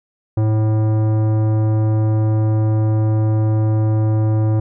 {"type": "tone with tanh clipping", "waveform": "sine", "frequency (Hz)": 108.8, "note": "A2", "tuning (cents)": -19, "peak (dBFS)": -15, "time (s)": [0.37, 4.6], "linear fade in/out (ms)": 5, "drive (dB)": 15, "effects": []}